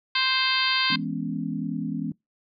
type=harmonic tone; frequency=523 Hz; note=C5; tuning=1 cent flat; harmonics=2 / 3 / 4 / 5 / 6 / 7 / 8 / 9; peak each=-29 / -29 / -29 / -29 / -29 / -29 / -29 / -29 dBFS; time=0.15-0.96 s; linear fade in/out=5 ms
type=chord; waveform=sine; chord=C# minor seventh; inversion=first; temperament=equal; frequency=164.81 / 207.7 / 246.9 / 277.2 Hz; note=E3 / G#3 / B3 / C#4; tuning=0 / 0 / 0 / 0 cents; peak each=-32 dBFS; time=0.9-2.12 s; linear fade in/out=5 ms
effects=noise-tail reverb RT60 0.2 s tail -25 dB re dry